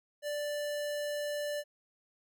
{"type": "tone", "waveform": "square", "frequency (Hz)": 587.3, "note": "D5", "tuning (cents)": 0, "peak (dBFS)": -34, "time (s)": [0.22, 1.64], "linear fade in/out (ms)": 50, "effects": []}